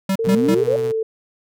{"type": "tone bursts", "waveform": "square", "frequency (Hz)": 192.9, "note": "G3", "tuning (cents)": -28, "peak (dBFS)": -17, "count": 3, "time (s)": [0.09, 0.548], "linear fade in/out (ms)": 5, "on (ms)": 66, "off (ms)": 130}
{"type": "tone with pitch glide", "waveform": "sine", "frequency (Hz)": [453, 443.9], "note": ["A#4", "A4"], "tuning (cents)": [-50, 15], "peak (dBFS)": -18, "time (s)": [0.19, 1.03], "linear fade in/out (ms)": 5, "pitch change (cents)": -35, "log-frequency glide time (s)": [0.61, 0.86]}
{"type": "tone with tremolo", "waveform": "sawtooth", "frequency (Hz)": 123.47, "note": "B2", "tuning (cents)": 0, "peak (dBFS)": -23, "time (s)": [0.24, 0.92], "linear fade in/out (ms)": 10, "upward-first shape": "triangle", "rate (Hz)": 15, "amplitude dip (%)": 35}
{"type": "exponential sweep", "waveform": "sine", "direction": "up", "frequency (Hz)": [174.61, 583], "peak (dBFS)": -16, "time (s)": [0.27, 0.76], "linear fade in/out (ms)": 2}
{"effects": []}